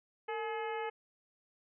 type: harmonic tone with a mistuned harmonic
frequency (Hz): 426.1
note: G#4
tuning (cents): +44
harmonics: 1 / 2 / 3 / 4 / 5 / 6 / 7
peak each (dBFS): -38 / -39 / -47 / -47 / -47 / -51 / -54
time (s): 0.28-0.9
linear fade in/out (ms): 10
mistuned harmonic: 1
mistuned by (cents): +110
effects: none